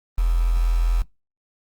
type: tone with quantisation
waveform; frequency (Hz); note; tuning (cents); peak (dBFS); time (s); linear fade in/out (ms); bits
sine; 42.28; E1; +45; -16; 0.18-1.02; 0; 6
effects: noise-tail reverb RT60 0.2 s tail -25 dB re dry + Opus 24 kbps